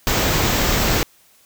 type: band-stop noise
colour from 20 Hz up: pink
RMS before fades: -18 dBFS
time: 0.07-1.03 s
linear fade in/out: 0 ms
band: 8200 to 12000 Hz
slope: 96 dB/octave
effects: white hiss -54 dBFS RMS until 1.45 s